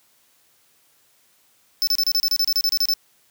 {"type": "tone bursts", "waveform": "square", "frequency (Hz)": 5274, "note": "E8", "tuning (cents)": 0, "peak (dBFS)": -17, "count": 14, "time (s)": [1.82, 2.937], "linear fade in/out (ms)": 0, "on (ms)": 51, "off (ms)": 31, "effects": ["white hiss -60 dBFS RMS until 3.3 s", "high-pass 80 Hz 12 dB/octave"]}